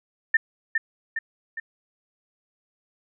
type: tone with echo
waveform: sine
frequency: 1795 Hz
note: A6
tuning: 34 cents sharp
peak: -14 dBFS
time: 0.34-0.37 s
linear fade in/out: 5 ms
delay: 410 ms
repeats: 3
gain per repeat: -5 dB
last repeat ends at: 1.6 s
effects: none